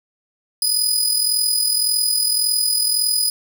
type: tone with amplitude modulation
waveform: 20% pulse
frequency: 4978 Hz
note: D#8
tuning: in tune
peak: -8 dBFS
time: 0.62-3.3 s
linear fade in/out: 2 ms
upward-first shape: sine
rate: 41.8 Hz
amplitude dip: 50%
effects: none